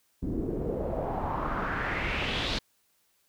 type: noise with low-pass filter sweep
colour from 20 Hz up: pink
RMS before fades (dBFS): -31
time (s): 0.22-2.59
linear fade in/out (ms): 10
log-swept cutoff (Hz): 270 to 4200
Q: 3.2
effects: white hiss -70 dBFS RMS until 3.28 s